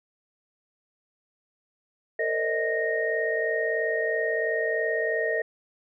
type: tone cluster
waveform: sine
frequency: 453.7 / 512 / 590 / 633 / 1859 Hz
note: A#4 / C5 / D5 / D#5 / A#6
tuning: -47 / -38 / +8 / +30 / -5 cents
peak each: -28 / -37 / -36 / -29 / -28 dBFS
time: 2.19-5.42 s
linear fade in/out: 5 ms
effects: none